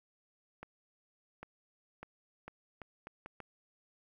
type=accelerating click train; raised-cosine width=0.5 ms; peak=-30 dBFS; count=8; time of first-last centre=0.63-3.403 s; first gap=800 ms; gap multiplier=0.75; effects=11-bit